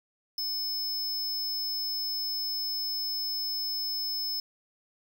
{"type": "tone", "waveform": "square", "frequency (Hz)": 5220, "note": "E8", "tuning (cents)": -18, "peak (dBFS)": -30, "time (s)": [0.38, 4.4], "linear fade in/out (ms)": 2, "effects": []}